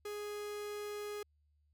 45% pulse tone, 415.3 Hz, G#4, in tune, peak -40 dBFS, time 0.05-1.23 s, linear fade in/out 5 ms, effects added 74 Hz sine -70 dBFS peak until 1.73 s

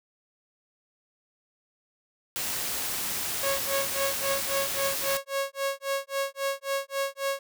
white noise, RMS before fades -31 dBFS, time 2.36-5.17 s, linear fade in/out 0 ms
sawtooth tone with tremolo, 550 Hz, C#5, 14 cents flat, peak -21 dBFS, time 3.43-7.39 s, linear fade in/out 2 ms, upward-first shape sine, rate 3.7 Hz, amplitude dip 100%
effects none

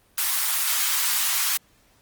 white high-pass noise, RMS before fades -23 dBFS, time 0.18-1.57 s, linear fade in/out 0 ms, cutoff 920 Hz, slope 24 dB/octave, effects pink hiss -60 dBFS RMS until 2.01 s + Opus 24 kbps

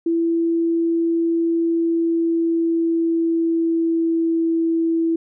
sine tone with pitch glide, 333.4 to 329.4 Hz, E4 to E4, +20 to -1 cents, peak -16 dBFS, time 0.06-5.16 s, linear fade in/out 5 ms, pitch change -21 cents, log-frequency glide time 1.61-4.49 s, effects none

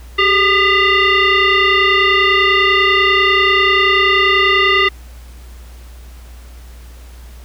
sine tone with frequency modulation, 385.9 Hz, G4, 27 cents flat, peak -9 dBFS, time 0.18-4.89 s, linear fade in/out 10 ms, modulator 802 Hz, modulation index 3.5, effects added 60 Hz sine -33 dBFS peak until 7.44 s + pink hiss -45 dBFS RMS until 7.44 s

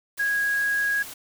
sine tone in noise, 1651 Hz, G#6, 11 cents flat, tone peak -21 dBFS, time 0.19-1.03 s, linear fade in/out 10 ms, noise white, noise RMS -39 dBFS, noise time 0.17-1.14 s, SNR +15 dB, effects none

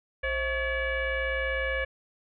sine tone with frequency modulation, 1118 Hz, C#6, 14 cents sharp, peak -26 dBFS, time 0.23-1.85 s, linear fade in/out 10 ms, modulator 588 Hz, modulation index 2.1, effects none

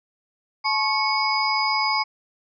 sine tone cluster, 860 / 1086 / 2208 / 4952 Hz, A5 / C#6 / C#7 / D#8, -40 / -36 / -7 / -9 cents, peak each -25 dBFS, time 0.64-2.04 s, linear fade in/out 20 ms, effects none

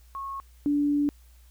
sine tone pair in turn, 1094 / 289.8 Hz, C#6 / D4, -23 / -23 cents, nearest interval octave + major seventh, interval 2300 cents, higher first, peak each -32 / -21 dBFS, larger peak second, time 0.15-0.4 / 0.66-1.09 s, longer second, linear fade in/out 0 ms, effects added 60 Hz sine -51 dBFS peak until 1.5 s + white hiss -63 dBFS RMS until 1.5 s

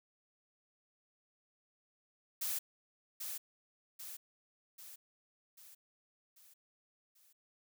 blue noise with echo, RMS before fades -37 dBFS, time 2.41-2.59 s, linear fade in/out 10 ms, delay 790 ms, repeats 6, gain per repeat -5 dB, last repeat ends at 7.33 s, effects none

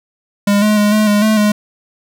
square tone with pitch steps, 203 / 211.9 / 207.6 / 213.9 / 206.8 / 217 / 209.3 Hz, G#3 / G#3 / G#3 / A3 / G#3 / A3 / G#3, -39 / +35 / 0 / -49 / -7 / -24 / +14 cents, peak -10 dBFS, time 0.47-1.52 s, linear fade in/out 5 ms, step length 150 ms, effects none

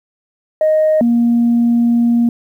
sine tone pair in turn, 622.3 / 235.9 Hz, D#5 / A#3, 0 / +21 cents, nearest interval octave + perfect fourth, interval 1679 cents, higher first, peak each -8 dBFS, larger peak neither, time 0.61-1.01 / 1.01-2.29 s, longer second, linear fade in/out 2 ms, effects tanh soft clip ceiling -6 dBFS + 8-bit

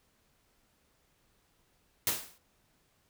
white noise with exponential decay, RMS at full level -26 dBFS, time 2.07-2.38 s, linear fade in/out 1 ms, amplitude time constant 66 ms, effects pink hiss -71 dBFS RMS until 3.09 s

